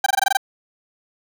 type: tone bursts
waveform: 30% pulse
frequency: 784 Hz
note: G5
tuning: in tune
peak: -11 dBFS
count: 8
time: 0.04-0.371 s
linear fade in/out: 5 ms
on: 23 ms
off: 21 ms
effects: none